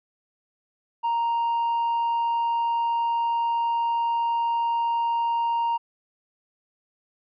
sine tone with tanh clipping, 932.3 Hz, A#5, in tune, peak -22 dBFS, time 1.03-5.78 s, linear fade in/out 20 ms, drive 2 dB, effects none

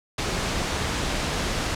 pink noise, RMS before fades -26 dBFS, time 0.18-1.75 s, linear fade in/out 5 ms, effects low-pass 7000 Hz 12 dB/octave

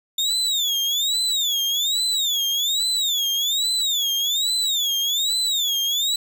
35% pulse tone with vibrato, 3595 Hz, A7, 36 cents sharp, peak -18 dBFS, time 0.18-6.16 s, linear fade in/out 5 ms, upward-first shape sine, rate 1.2 Hz, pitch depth 200 cents each way, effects none

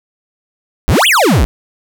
square exponential two-way sweep, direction up then down, 45.35 to 3513 to 45.35 Hz, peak -8 dBFS, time 0.88-1.45 s, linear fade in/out 0 ms, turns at 1.07 s, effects none

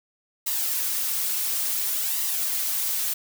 blue noise with flanger, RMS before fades -26 dBFS, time 0.46-3.14 s, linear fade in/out 10 ms, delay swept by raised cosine 1 to 4.8 ms, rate 0.57 Hz, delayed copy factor +0.5, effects none

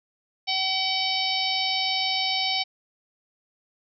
harmonic tone, 761 Hz, F#5, 48 cents sharp, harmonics 1 / 3 / 4 / 5 / 6 / 7, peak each -30 / -30 / -30 / -30 / -30 / -30 dBFS, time 0.47-2.64 s, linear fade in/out 20 ms, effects none

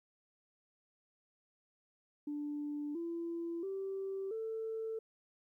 sine tone with pitch steps, 293.7 / 337.4 / 387.5 / 445.2 Hz, D4 / E4 / G4 / A4, 0 / +40 / -20 / +20 cents, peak -36 dBFS, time 2.27-4.99 s, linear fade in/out 5 ms, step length 680 ms, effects tanh soft clip ceiling -32 dBFS + 13-bit

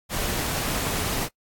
pink noise, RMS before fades -27 dBFS, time 0.09-1.29 s, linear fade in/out 50 ms, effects noise-tail reverb RT60 0.1 s tail -23 dB re dry + AAC 64 kbps

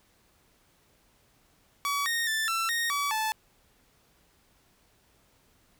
sawtooth tone with pitch steps, 1137 / 1854 / 1765 / 1340 / 1859 / 1142 / 873 Hz, C#6 / A#6 / A6 / E6 / A#6 / D6 / A5, +44 / -10 / +5 / +28 / -5 / -49 / -14 cents, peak -23 dBFS, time 1.85-3.32 s, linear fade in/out 0 ms, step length 210 ms, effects pink hiss -65 dBFS RMS until 5.79 s

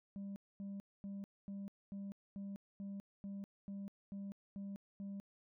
sine tone bursts, 198.4 Hz, G3, 21 cents sharp, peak -40 dBFS, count 12, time 0.16-5.2 s, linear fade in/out 0 ms, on 200 ms, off 240 ms, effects tanh soft clip ceiling -42 dBFS

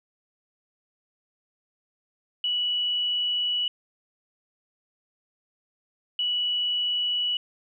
sine tone bursts at uneven times, 2944 Hz, F#7, 9 cents flat, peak -23 dBFS, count 2, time 2.44-3.68 / 6.19-7.37 s, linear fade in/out 2 ms, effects none

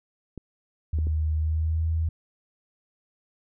clicks, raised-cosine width 3 ms, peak -24 dBFS, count 3, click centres 0.377 / 0.987 / 1.07 s
sine tone with pitch glide, 77.78 to 80.94 Hz, D#2 to E2, 0 to -31 cents, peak -22 dBFS, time 0.93-2.09 s, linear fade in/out 5 ms, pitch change +69 cents, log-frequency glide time 1.36-1.86 s
effects none

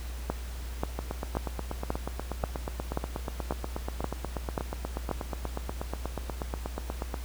two click trains, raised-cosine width 1 ms, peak -18 / -14 dBFS, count 52 / 10, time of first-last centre 0.99-7.142 / 0.3-5.113 s, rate 8.29 / 1.87 Hz, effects added 60 Hz sine -35 dBFS peak until 7.24 s + pink hiss -47 dBFS RMS until 7.24 s

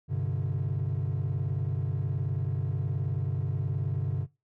triangle chord, G suspended fourth, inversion none, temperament equal with one note detuned, 98 / 128.12 / 146.83 Hz, G2 / C3 / D3, 0 / -36 / 0 cents, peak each -29 dBFS, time 0.08-4.27 s, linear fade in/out 50 ms, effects noise-tail reverb RT60 0.2 s tail -17 dB re dry + tanh soft clip ceiling -20 dBFS

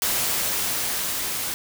white noise with level ramp, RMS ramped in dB -23 to -28 dBFS, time 0.02-1.54 s, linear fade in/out 0 ms, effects none

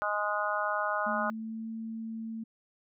harmonic tone, 207.7 Hz, G#3, in tune, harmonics 3 / 4 / 5 / 6 / 7, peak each -34 / -36 / -36 / -33 / -34 dBFS, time 0.02-1.3 s, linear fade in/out 0 ms
sine tone with pitch glide, 220 to 224.2 Hz, A3 to A3, 0 to +33 cents, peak -35 dBFS, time 1.06-2.44 s, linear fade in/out 10 ms, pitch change +33 cents, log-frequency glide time 1.16-1.71 s
effects none

